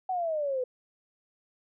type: exponential sweep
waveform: sine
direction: down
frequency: 760 to 495.1 Hz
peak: -27 dBFS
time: 0.09-0.64 s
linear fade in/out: 5 ms
effects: none